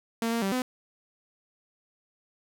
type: tone with pitch steps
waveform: sawtooth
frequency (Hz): 229 / 231.9 / 194.5 / 253.6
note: A#3 / A#3 / G3 / B3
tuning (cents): -31 / -9 / -13 / +46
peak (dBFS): -22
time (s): 0.22-0.62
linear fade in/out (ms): 2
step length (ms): 100
effects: none